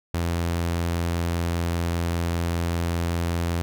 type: tone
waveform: sawtooth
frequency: 85.1 Hz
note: F2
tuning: 44 cents flat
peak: -19 dBFS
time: 0.14-3.62 s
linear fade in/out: 0 ms
effects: none